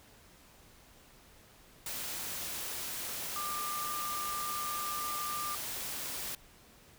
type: tone in noise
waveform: sine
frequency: 1194 Hz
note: D6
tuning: 28 cents sharp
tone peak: -36 dBFS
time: 3.36-5.55 s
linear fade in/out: 2 ms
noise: white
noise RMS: -39 dBFS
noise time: 1.86-6.35 s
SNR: 0 dB
effects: pink hiss -59 dBFS RMS until 6.98 s